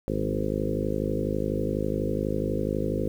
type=harmonic tone with a mistuned harmonic; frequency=52.1 Hz; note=G#1; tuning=6 cents sharp; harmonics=1 / 2 / 3 / 4 / 5 / 6 / 7 / 8 / 9 / 10; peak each=-34 / -34 / -34 / -34 / -34 / -34 / -34 / -34 / -34 / -34 dBFS; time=0.08-3.08 s; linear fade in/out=0 ms; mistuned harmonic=4; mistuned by=-19 cents; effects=9-bit